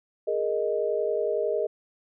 sine chord, Ab suspended second, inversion none, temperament equal, 415.3 / 466.2 / 622.3 Hz, Ab4 / Bb4 / Eb5, 0 / 0 / 0 cents, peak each -28 dBFS, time 0.27-1.67 s, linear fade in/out 10 ms, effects none

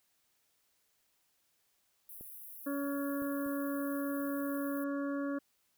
pink high-pass noise, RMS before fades -49 dBFS, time 2.09-4.84 s, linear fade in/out 2 ms, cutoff 11000 Hz, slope 48 dB/octave
clicks, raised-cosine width 2 ms, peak -38 / -37 / -39 dBFS, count 3, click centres 2.21 / 3.221 / 3.463 s
harmonic tone, 281.2 Hz, C#4, 25 cents sharp, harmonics 1 / 2 / 4 / 5 / 6, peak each -34 / -40 / -46 / -48 / -50 dBFS, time 2.66-5.39 s, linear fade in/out 10 ms
effects white hiss -75 dBFS RMS until 5.77 s

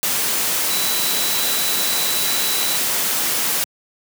sine tone in noise, 3951 Hz, B7, in tune, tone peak -25 dBFS, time 0.7-2.77 s, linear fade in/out 0 ms, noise white, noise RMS -20 dBFS, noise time 0.03-3.64 s, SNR -8 dB, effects high-pass 150 Hz 12 dB/octave

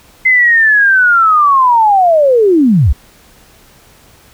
sine linear sweep, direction down, 2071 to 50 Hz, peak -5 dBFS, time 0.25-2.93 s, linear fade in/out 10 ms, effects pink hiss -44 dBFS RMS until 4.33 s

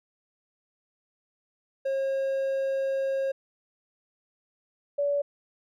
triangle / sine tone pair in turn, 540 / 572.1 Hz, C#5 / D5, -45 / -45 cents, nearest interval minor second, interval 100 cents, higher second, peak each -23 / -23 dBFS, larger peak neither, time 1.85-3.32 / 4.98-5.22 s, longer first, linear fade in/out 10 ms, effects none

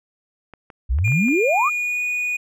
clicks, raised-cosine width 0.5 ms, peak -25 dBFS, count 6, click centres 0.537 / 0.702 / 0.987 / 1.078 / 1.121 / 1.284 s
sine exponential sweep, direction up, 55 to 1313 Hz, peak -16 dBFS, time 0.89-1.7 s, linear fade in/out 20 ms
triangle tone with pitch glide, 2412 to 2463 Hz, D7 to D#7, +46 to -18 cents, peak -19 dBFS, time 1.04-2.37 s, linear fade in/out 10 ms, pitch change +36 cents, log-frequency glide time 1.41-2.02 s
effects none

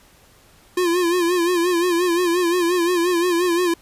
square tone with vibrato, 349.8 Hz, F4, 3 cents sharp, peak -17 dBFS, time 0.77-3.74 s, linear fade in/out 5 ms, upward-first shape sine, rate 5.7 Hz, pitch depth 75 cents each way, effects pink hiss -52 dBFS RMS until 3.81 s + resampled to 32000 Hz

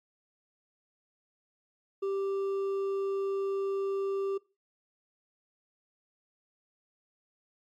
triangle tone with hard clipping, 392 Hz, G4, in tune, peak -30 dBFS, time 2.02-4.38 s, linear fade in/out 10 ms, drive 8 dB, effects noise-tail reverb RT60 0.3 s tail -22 dB re dry + MP3 96 kbps

